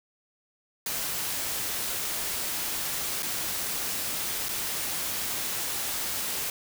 white noise with dropouts, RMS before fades -31 dBFS, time 0.86-6.5 s, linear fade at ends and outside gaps 2 ms, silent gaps 3.224-3.229 / 4.486-4.49 s, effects none

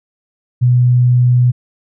sine tone, 123.7 Hz, B2, 3 cents sharp, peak -7 dBFS, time 0.61-1.52 s, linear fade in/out 20 ms, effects none

